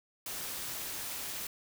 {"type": "noise with amplitude modulation", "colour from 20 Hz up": "white", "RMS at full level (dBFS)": -37, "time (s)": [0.26, 1.47], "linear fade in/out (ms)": 2, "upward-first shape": "sine", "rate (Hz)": 240, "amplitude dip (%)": 50, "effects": []}